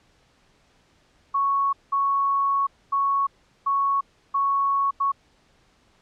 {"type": "tone bursts at uneven times", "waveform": "sine", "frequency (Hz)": 1108.7, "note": "C#6", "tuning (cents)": 0, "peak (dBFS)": -19, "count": 6, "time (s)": [[1.34, 1.73], [1.92, 2.67], [2.92, 3.27], [3.66, 4.01], [4.34, 4.91], [5, 5.12]], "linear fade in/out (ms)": 10, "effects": ["pink hiss -61 dBFS RMS until 6.01 s", "low-pass 6000 Hz 12 dB/octave"]}